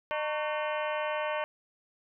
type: harmonic tone with a mistuned harmonic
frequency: 303.4 Hz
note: D#4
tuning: 44 cents flat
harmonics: 2 / 3 / 4 / 5 / 6 / 7 / 8 / 9 / 10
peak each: -32 / -36 / -38 / -40 / -42 / -43 / -44 / -45 / -46 dBFS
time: 0.11-1.44 s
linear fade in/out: 0 ms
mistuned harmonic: 4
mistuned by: -140 cents
effects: none